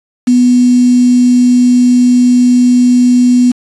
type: tone with quantisation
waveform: sine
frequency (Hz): 246.9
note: B3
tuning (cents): 0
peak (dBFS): -4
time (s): 0.27-3.52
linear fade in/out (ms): 10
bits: 4
effects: resampled to 24000 Hz